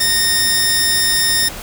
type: tone pair together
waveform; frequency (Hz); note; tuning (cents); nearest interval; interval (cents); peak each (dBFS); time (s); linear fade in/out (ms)
15% pulse; 1842 / 5221; A#6 / E8; -21 / -17; octave + tritone; 1804; -10; 0-1.49; 10
effects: pink hiss -30 dBFS RMS until 1.62 s